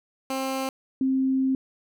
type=tone pair in turn; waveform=15% pulse / sine; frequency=265.6 / 264.3 Hz; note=C4 / C4; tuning=+26 / +18 cents; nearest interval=unison; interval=8 cents; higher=first; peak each=-20 dBFS; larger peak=neither; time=0.3-0.69 / 1.01-1.55 s; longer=second; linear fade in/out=2 ms; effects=none